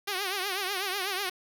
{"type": "tone with vibrato", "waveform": "5% pulse", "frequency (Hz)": 386.5, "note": "G4", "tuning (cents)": -24, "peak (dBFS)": -18, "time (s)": [0.07, 1.3], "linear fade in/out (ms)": 10, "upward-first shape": "triangle", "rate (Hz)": 8.1, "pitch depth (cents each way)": 140, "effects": ["9-bit"]}